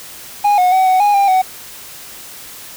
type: tone with pitch steps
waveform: triangle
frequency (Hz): 822 / 728 / 754 / 746 / 823 / 797 / 749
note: G#5 / F#5 / F#5 / F#5 / G#5 / G5 / F#5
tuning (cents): -18 / -28 / +32 / +14 / -16 / +28 / +21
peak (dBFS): -7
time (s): 0.44-1.42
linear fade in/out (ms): 10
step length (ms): 140
effects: white hiss -34 dBFS RMS until 2.76 s